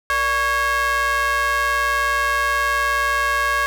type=ring-modulated tone; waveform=square; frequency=264.1 Hz; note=C4; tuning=16 cents sharp; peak=-15 dBFS; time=0.1-3.66 s; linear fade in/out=0 ms; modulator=1380 Hz; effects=none